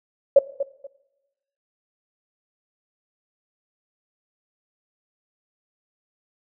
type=tone with echo; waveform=sine; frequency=554.4 Hz; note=C#5; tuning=in tune; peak=-7 dBFS; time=0.36-0.39 s; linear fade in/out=5 ms; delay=240 ms; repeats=2; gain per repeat=-13 dB; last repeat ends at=0.87 s; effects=noise-tail reverb RT60 1.0 s tail -18 dB re dry